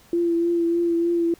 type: tone with vibrato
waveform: sine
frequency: 340 Hz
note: F4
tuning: 46 cents flat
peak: -18 dBFS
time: 0.13-1.34 s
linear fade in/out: 2 ms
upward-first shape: triangle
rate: 3.3 Hz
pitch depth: 26 cents each way
effects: pink hiss -53 dBFS RMS until 1.39 s